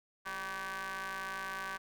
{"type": "ring-modulated tone", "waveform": "sawtooth", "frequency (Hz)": 187.4, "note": "F#3", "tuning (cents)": 22, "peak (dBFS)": -31, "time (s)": [0.25, 1.78], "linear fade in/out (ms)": 20, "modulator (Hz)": 1340, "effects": []}